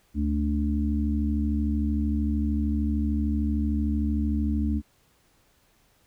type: harmonic tone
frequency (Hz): 73.2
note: D2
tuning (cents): -5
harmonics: 1 / 3 / 4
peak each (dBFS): -25 / -27 / -30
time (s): 0.14-4.82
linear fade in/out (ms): 50
effects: pink hiss -64 dBFS RMS until 6.06 s